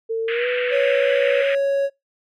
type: tone with pitch glide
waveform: sine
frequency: 450.7 to 494.3 Hz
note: A4 to B4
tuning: +42 to +1 cents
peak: -20 dBFS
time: 0.09-1.43 s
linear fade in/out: 20 ms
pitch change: +159 cents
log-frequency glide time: 0.26-0.47 s
type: band-pass noise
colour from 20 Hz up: pink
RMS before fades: -27 dBFS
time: 0.28-1.55 s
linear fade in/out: 2 ms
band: 1500 to 2900 Hz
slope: 48 dB/octave
type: tone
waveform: triangle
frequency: 554.4 Hz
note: C#5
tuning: in tune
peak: -15 dBFS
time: 0.7-1.9 s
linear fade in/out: 50 ms
effects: noise-tail reverb RT60 0.2 s tail -24 dB re dry